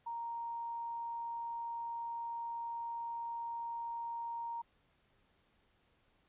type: tone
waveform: sine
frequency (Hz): 932.3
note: A#5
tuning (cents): 0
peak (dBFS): -38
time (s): 0.06-4.62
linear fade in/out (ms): 10
effects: pink hiss -73 dBFS RMS until 6.28 s + resampled to 8000 Hz

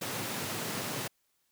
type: high-pass noise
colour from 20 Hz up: pink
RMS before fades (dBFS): -36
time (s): 0.01-1.08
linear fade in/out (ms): 10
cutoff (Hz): 100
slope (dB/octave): 96
effects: white hiss -75 dBFS RMS until 1.51 s

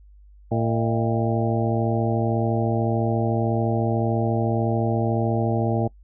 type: harmonic tone with a mistuned harmonic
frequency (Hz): 113.9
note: A#2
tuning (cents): -40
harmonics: 1 / 2 / 3 / 4 / 5 / 6 / 7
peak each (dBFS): -23 / -26 / -28 / -29 / -30 / -31 / -31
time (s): 0.51-5.88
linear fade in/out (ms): 10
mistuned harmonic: 5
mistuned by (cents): +95
effects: noise-tail reverb RT60 0.1 s tail -23 dB re dry + added 50 Hz sine -46 dBFS peak until 6.03 s

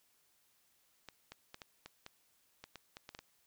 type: clicks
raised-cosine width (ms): 0.2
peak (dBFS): -30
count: 12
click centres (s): 1.087 / 1.32 / 1.544 / 1.618 / 1.86 / 2.064 / 2.64 / 2.757 / 2.969 / 3.091 / 3.149 / 3.19
effects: white hiss -73 dBFS RMS until 3.46 s

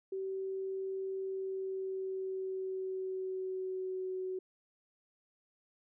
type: tone with pitch glide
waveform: sine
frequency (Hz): 383.5 to 373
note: G4 to F#4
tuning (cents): -38 to +14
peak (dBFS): -35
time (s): 0.12-4.39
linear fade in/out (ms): 5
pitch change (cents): -48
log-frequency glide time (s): 1.19-4.15
effects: none

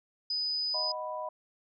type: tone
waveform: sine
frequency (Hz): 4988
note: D#8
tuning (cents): +3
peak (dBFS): -29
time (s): 0.3-0.92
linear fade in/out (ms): 5
type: chord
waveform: sine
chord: B major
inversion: first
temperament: equal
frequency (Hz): 622.3 / 740 / 987.8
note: D#5 / F#5 / B5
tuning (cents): 0 / 0 / 0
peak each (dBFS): -37 / -43 / -37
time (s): 0.74-1.29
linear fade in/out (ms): 5
effects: none

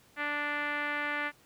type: tone with low-pass filter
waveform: 5% pulse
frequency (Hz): 293.1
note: D4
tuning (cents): -3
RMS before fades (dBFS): -33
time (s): 0.16-1.32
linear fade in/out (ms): 50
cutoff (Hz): 1900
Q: 2.6
effects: pink hiss -62 dBFS RMS until 1.45 s + high-pass 60 Hz 12 dB/octave

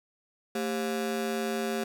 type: ring-modulated tone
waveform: 30% pulse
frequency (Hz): 311.1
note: D#4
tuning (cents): 0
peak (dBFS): -23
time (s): 0.55-1.84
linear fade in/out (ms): 5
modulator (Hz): 86.7
effects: none

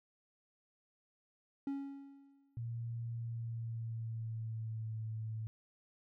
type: tone with exponential decay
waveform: triangle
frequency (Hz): 277.2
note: C#4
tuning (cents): 0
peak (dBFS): -32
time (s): 1.67-2.59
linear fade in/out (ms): 2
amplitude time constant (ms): 200
type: tone with pitch glide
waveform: sine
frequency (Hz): 116.54 to 110.38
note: A#2 to A2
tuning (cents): 0 to +6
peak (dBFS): -38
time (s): 2.57-5.47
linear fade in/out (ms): 0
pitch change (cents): -94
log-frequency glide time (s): 3.12-4.96
effects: none

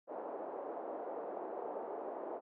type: band-pass noise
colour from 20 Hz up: white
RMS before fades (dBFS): -43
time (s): 0.07-2.41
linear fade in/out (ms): 50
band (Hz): 350 to 750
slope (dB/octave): 24
effects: none

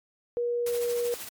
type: tone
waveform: sine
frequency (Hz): 478.9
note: A#4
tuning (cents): +47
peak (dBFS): -25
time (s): 0.37-1.14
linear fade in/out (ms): 0
type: noise with tremolo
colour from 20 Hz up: white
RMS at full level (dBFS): -37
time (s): 0.66-1.29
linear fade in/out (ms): 5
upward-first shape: triangle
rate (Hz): 13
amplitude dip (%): 55
effects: MP3 96 kbps

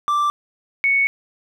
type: tone pair in turn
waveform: triangle / sine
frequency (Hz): 1174.7 / 2218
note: D6 / C#7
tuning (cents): 0 / 0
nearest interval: major seventh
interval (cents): 1100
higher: second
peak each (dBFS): -14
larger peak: neither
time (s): 0.08-0.3 / 0.84-1.07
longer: second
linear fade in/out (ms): 0
effects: none

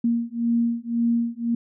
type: beating tone pair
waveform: sine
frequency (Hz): 233.1 / 235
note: A#3 / A#3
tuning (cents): 0 / +14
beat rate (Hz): 1.9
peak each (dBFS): -23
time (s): 0.04-1.55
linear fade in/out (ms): 5
effects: none

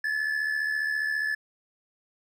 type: tone with amplitude modulation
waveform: triangle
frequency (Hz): 1729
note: A6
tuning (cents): -31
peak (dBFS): -21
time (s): 0.04-1.35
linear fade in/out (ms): 5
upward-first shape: sine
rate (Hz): 74.8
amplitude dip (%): 60
effects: none

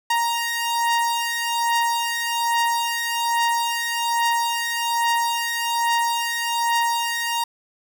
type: beating tone pair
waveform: sawtooth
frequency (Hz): 934 / 935.2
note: A#5 / A#5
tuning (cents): +3 / +5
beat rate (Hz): 1.2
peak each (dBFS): -21 / -18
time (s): 0.1-7.44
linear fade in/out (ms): 5
effects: none

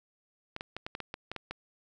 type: clicks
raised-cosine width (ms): 0.3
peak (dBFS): -21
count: 10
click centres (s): 0.564 / 0.609 / 0.766 / 0.865 / 0.951 / 1.003 / 1.141 / 1.316 / 1.363 / 1.51
effects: none

